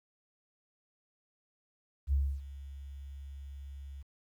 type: tone with ADSR envelope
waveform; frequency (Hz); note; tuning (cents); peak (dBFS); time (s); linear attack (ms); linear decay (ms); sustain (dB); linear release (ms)
sine; 69.2; C#2; -2; -24; 2.07-4.03; 56; 280; -18; 14
effects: 11-bit